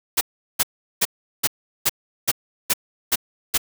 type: noise bursts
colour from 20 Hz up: white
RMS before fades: -18 dBFS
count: 9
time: 0.17-3.579 s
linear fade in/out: 10 ms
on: 41 ms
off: 380 ms
effects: none